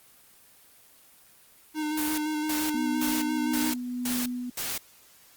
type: tone with vibrato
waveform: square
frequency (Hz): 305.7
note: D#4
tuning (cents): -30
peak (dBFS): -28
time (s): 1.74-3.75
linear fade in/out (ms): 50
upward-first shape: square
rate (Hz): 5.8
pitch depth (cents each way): 18
type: noise bursts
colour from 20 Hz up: white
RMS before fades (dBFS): -32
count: 6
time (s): 1.97-4.78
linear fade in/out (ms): 5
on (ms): 210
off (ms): 310
type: tone with tremolo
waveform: sine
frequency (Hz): 246.9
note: B3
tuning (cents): 0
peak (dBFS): -27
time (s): 2.74-4.5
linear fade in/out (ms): 5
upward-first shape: triangle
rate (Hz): 1.6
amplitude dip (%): 40
effects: white hiss -56 dBFS RMS until 5.36 s + Opus 24 kbps